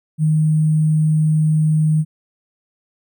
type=tone with sample-and-hold; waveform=sine; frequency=155.56 Hz; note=D#3; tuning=in tune; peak=-12 dBFS; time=0.18-2.05 s; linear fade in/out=50 ms; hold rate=8820 Hz; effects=none